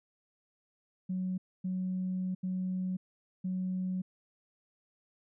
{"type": "tone bursts at uneven times", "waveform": "sine", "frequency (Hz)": 185, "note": "F#3", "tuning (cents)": 0, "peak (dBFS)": -30, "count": 4, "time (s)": [[1.09, 1.38], [1.64, 2.35], [2.43, 2.97], [3.44, 4.02]], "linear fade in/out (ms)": 10, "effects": ["tanh soft clip ceiling -26 dBFS"]}